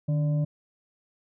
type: tone with frequency modulation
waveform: sine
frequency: 150.8 Hz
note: D3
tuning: 46 cents sharp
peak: -22 dBFS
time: 0.08-0.45 s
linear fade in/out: 10 ms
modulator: 434 Hz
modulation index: 0.34
effects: none